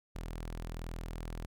sawtooth tone, 41.2 Hz, E1, in tune, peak -35 dBFS, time 0.15-1.46 s, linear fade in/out 10 ms, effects none

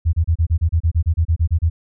sine tone bursts, 82.41 Hz, E2, in tune, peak -12 dBFS, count 15, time 0.05-1.7 s, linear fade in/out 20 ms, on 82 ms, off 30 ms, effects none

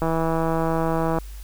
click train, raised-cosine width 1 ms, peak -10 dBFS, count 191, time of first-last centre 0.02-1.186 s, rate 163 Hz, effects added 50 Hz sine -34 dBFS peak until 1.43 s + white hiss -49 dBFS RMS until 1.43 s

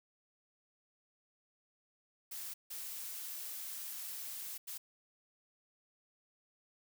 blue noise bursts at uneven times, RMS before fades -44 dBFS, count 3, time 2.31-2.54 / 2.7-4.58 / 4.67-4.78 s, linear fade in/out 10 ms, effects none

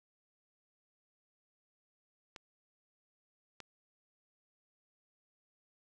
clicks, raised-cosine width 0.2 ms, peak -29 dBFS, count 2, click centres 2.362 / 3.603 s, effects none

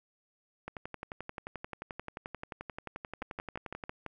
two click trains, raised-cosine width 0.5 ms, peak -23 / -24 dBFS, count 6 / 37, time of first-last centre 3.22-4.063 / 0.68-3.838 s, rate 5.93 / 11.4 Hz, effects none

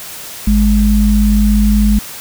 sine tone pair together, 52.1 / 208.4 Hz, G#1 / G#3, +6 / +6 cents, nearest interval 2 octaves, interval 2400 cents, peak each -10 dBFS, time 0.47-1.99 s, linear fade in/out 5 ms, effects white hiss -29 dBFS RMS until 2.2 s

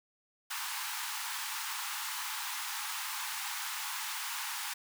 pink high-pass noise, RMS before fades -38 dBFS, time 0.5-4.74 s, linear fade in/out 10 ms, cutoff 820 Hz, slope 96 dB/octave, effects none

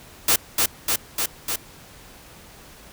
white noise with echo, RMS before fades -17 dBFS, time 0.28-0.36 s, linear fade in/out 5 ms, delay 300 ms, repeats 4, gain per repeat -2 dB, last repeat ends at 1.56 s, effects pink hiss -46 dBFS RMS until 2.92 s

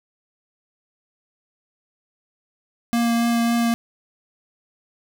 square tone with vibrato, 233.9 Hz, A#3, 6 cents sharp, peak -18 dBFS, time 2.93-3.74 s, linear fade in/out 0 ms, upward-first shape triangle, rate 3.6 Hz, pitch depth 11 cents each way, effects none

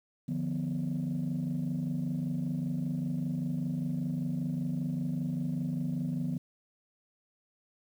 sine chord, B diminished, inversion first, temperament equal with one note detuned, 149.49 / 174.61 / 246.9 Hz, D3 / F3 / B3, +31 / 0 / 0 cents, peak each -33 dBFS, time 0.28-6.38 s, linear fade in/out 10 ms, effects tanh soft clip ceiling -25 dBFS + 10-bit

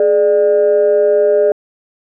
sine tone pair together, 420.5 / 596.2 Hz, G#4 / D5, +22 / +26 cents, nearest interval tritone, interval 604 cents, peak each -10 dBFS, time 0-1.52 s, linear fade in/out 2 ms, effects tanh soft clip ceiling -3 dBFS

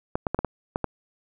clicks, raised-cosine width 1 ms, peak -10 dBFS, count 7, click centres 0.155 / 0.268 / 0.346 / 0.39 / 0.447 / 0.759 / 0.843 s, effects none

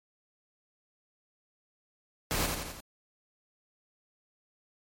pink noise with echo, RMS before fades -30 dBFS, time 2.31-2.46 s, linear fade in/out 0 ms, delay 86 ms, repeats 4, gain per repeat -4 dB, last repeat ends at 2.804 s, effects MP3 64 kbps

